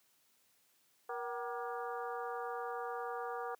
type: harmonic tone with a mistuned harmonic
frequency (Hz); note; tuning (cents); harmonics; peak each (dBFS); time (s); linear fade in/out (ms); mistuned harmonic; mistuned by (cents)
237.5; A#3; +33; 2 / 3 / 4 / 5 / 6 / 7; -42 / -43 / -47 / -45 / -49 / -54; 1.09-3.55; 5; 3; +110
effects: white hiss -72 dBFS RMS until 3.59 s + high-pass 100 Hz 12 dB/octave